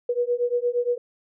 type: beating tone pair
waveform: sine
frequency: 480.7 / 489.3 Hz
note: B4 / B4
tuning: -47 / -16 cents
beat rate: 8.6 Hz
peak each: -24 dBFS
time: 0.09-0.98 s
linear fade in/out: 5 ms
effects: none